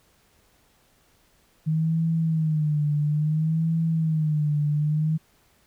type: tone with vibrato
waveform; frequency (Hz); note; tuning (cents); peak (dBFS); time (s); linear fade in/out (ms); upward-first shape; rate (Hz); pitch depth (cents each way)
sine; 155.56; D#3; 0; -20; 1.66-5.18; 20; sine; 0.59; 88
effects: pink hiss -62 dBFS RMS until 5.66 s